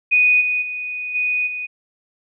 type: tone with level steps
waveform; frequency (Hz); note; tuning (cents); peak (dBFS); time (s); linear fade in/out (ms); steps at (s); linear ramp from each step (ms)
sine; 2482; D#7; -5; -11 / -17 / -24 / -17 / -24; 0.11-1.67; 20; 0.4 / 0.61 / 1.14 / 1.46; 20
effects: none